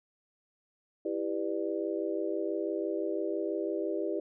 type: chord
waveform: sine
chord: E minor seventh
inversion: none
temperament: just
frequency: 329.6 / 395.6 / 494.4 / 593.3 Hz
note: E4 / G4 / B4 / D5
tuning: 0 / +16 / +2 / +18 cents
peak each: -34 / -34 / -38 / -37 dBFS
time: 1.05-4.2 s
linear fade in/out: 5 ms
effects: none